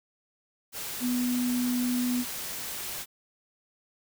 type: tone in noise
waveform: sine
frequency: 246.9 Hz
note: B3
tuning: in tune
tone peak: -25 dBFS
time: 1-2.25 s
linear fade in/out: 50 ms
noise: white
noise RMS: -36 dBFS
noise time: 0.72-3.06 s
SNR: +8 dB
effects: none